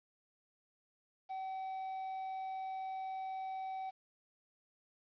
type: tone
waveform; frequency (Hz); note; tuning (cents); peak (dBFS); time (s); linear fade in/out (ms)
triangle; 762; G5; -49; -37; 1.29-3.91; 20
effects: resampled to 11025 Hz + 11-bit